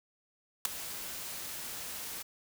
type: noise with ADSR envelope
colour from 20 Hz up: white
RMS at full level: -24 dBFS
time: 0.65-2.23 s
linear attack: 3 ms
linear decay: 7 ms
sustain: -17 dB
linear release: 14 ms
effects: none